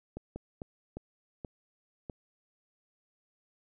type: slowing click train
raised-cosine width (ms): 2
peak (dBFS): -26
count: 6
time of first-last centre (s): 0.17-2.098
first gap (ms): 190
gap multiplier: 1.36
effects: none